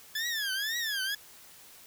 20% pulse tone with vibrato, 1710 Hz, A6, 50 cents flat, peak -25 dBFS, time 0.15-1.15 s, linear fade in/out 5 ms, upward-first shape triangle, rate 2 Hz, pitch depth 220 cents each way, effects white hiss -53 dBFS RMS until 1.86 s

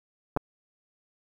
clicks, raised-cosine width 1 ms, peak -13 dBFS, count 2, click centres 0.365 / 0.372 s, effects 8-bit

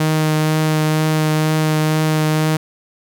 sawtooth tone with vibrato, 155.56 Hz, D#3, in tune, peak -10 dBFS, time 0-2.57 s, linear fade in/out 5 ms, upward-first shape triangle, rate 2.1 Hz, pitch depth 12 cents each way, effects none

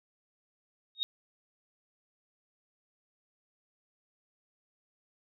sine tone with exponential growth, 3729 Hz, A#7, in tune, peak -23 dBFS, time 0.95-1.03 s, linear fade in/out 0 ms, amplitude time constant 16 ms, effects none

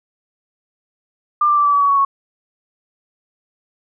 sine tone with pitch steps, 1194 / 1181 / 1168.1 / 1155.3 / 1142.7 / 1130.2 / 1117.9 / 1105.7 Hz, D6 / D6 / D6 / D6 / D6 / C#6 / C#6 / C#6, +28 / +9 / -10 / -29 / -48 / +33 / +14 / -5 cents, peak -11 dBFS, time 1.41-2.05 s, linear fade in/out 5 ms, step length 80 ms, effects none

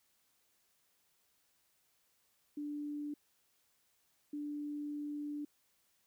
sine tone bursts at uneven times, 293.7 Hz, D4, in tune, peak -38 dBFS, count 2, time 2.57-3.14 / 4.33-5.45 s, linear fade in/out 5 ms, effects white hiss -75 dBFS RMS until 6.06 s

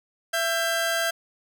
sawtooth tone pair together, 668.5 / 1590 Hz, E5 / G6, +24 / +24 cents, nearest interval octave + minor third, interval 1500 cents, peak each -22 dBFS, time 0.33-1.11 s, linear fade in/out 10 ms, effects none

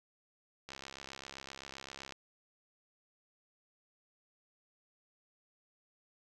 click train, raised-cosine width 0.2 ms, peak -28 dBFS, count 98, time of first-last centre 0.69-2.123 s, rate 67.7 Hz, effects none

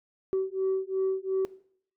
sine beating tone pair, 380 / 382.8 Hz, F#4 / G4, +46 / -41 cents, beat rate 2.8 Hz, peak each -27 / -28 dBFS, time 0.33-1.45 s, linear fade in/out 0 ms, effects noise-tail reverb RT60 0.6 s tail -19 dB re dry + tanh soft clip ceiling -21 dBFS

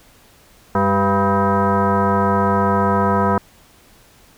sine tone with frequency modulation, 390 Hz, G4, 9 cents flat, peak -13 dBFS, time 0.75-3.38 s, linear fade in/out 2 ms, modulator 295 Hz, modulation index 3.1, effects pink hiss -50 dBFS RMS until 4.37 s

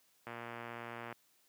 click train, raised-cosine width 0.5 ms, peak -29 dBFS, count 102, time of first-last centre 0.27-1.126 s, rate 118 Hz, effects white hiss -71 dBFS RMS until 1.48 s + high-pass 100 Hz 12 dB/octave

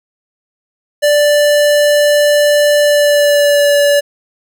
square tone with pitch glide, 587.3 to 575.5 Hz, D5 to D5, 0 to -35 cents, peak -8 dBFS, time 1.02-4.01 s, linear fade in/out 20 ms, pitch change -35 cents, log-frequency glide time 2.81-3.78 s, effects none

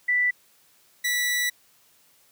sine / sawtooth tone pair in turn, 1975.5 / 1959.6 Hz, B6 / B6, 0 / -14 cents, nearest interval unison, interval 14 cents, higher first, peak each -19 dBFS, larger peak neither, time 0.08-0.31 / 1.04-1.5 s, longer second, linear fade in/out 10 ms, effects white hiss -60 dBFS RMS until 2.31 s + high-pass 60 Hz 12 dB/octave

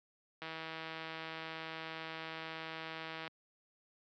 click train, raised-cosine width 0.3 ms, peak -27 dBFS, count 461, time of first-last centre 0.42-3.277 s, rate 161 Hz, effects high-pass 150 Hz 12 dB/octave + low-pass 5000 Hz 12 dB/octave

